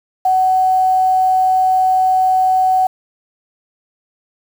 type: tone with quantisation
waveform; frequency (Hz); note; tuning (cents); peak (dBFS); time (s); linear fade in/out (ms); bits
sine; 749; F#5; +21; -10; 0.25-2.87; 5; 6
effects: none